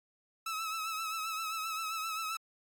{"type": "tone with vibrato", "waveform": "sawtooth", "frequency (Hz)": 1300, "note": "E6", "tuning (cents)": -24, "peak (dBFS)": -31, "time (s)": [0.46, 2.37], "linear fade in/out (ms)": 5, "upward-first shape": "triangle", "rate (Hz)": 7.6, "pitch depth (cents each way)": 54, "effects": ["AAC 64 kbps"]}